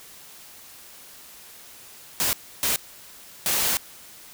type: noise bursts at uneven times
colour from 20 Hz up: white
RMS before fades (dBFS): -23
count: 3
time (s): 2.2-2.33 / 2.63-2.76 / 3.46-3.77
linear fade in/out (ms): 0
effects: white hiss -46 dBFS RMS until 4.33 s